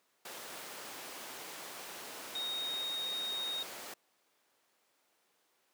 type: tone in noise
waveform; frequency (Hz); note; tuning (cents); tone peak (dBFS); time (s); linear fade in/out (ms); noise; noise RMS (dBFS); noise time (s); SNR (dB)
sine; 3729; A#7; 0; -35; 2.35-3.63; 5; pink; -44; 0.25-3.94; +6
effects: pink hiss -73 dBFS RMS until 5.73 s + high-pass 400 Hz 12 dB/octave